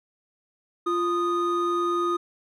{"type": "tone pair together", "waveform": "triangle", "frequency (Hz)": [347.4, 1238], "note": ["F4", "D#6"], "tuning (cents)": [-9, -9], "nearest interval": "octave + minor seventh", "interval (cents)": 2200, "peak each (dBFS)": -23, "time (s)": [0.86, 2.17], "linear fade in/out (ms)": 10, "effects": []}